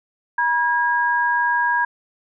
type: tone pair together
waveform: sine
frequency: 962 / 1635.3 Hz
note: B5 / G#6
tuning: -46 / -27 cents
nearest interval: major sixth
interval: 919 cents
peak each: -19 dBFS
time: 0.38-1.85 s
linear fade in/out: 5 ms
effects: none